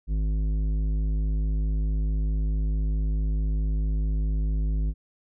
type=tone with tanh clipping; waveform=sine; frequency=52.3 Hz; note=G#1; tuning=13 cents sharp; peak=-24 dBFS; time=0.07-4.94 s; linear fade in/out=50 ms; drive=11 dB; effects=none